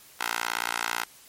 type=tone with high-pass filter; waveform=10% pulse; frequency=58.1 Hz; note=A#1; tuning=5 cents flat; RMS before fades=-30 dBFS; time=0.19-1.05 s; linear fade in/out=20 ms; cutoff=1200 Hz; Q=1.3; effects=white hiss -52 dBFS RMS until 1.28 s + MP3 64 kbps